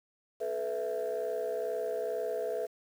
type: chord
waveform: sine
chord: A suspended second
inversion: none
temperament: equal with one note detuned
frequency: 431.7 / 493.9 / 659.3 Hz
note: A4 / B4 / E5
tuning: -33 / 0 / 0 cents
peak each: -34 dBFS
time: 0.4-2.67 s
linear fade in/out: 20 ms
effects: tanh soft clip ceiling -26 dBFS + 9-bit